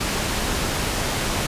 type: low-pass noise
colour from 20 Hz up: pink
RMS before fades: -24 dBFS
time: 0-1.47 s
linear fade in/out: 10 ms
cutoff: 10000 Hz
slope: 12 dB/octave
effects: resampled to 32000 Hz